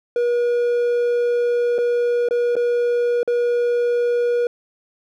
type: tone with dropouts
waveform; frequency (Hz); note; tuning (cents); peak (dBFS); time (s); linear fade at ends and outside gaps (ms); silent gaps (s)
triangle; 480.5; B4; -48; -14; 0.16-4.47; 2; 1.782-1.786 / 2.287-2.309 / 2.555-2.565 / 3.231-3.276
effects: none